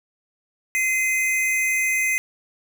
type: tone pair together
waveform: square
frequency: 2062 / 2506 Hz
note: C7 / D#7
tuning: -26 / +12 cents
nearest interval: minor third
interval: 338 cents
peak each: -21 / -26 dBFS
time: 0.75-2.18 s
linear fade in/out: 0 ms
effects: none